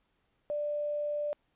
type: tone with quantisation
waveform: sine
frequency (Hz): 590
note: D5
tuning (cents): +8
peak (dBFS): -30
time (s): 0.5-1.33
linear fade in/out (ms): 0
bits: 10
effects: pink hiss -75 dBFS RMS until 1.55 s + resampled to 8000 Hz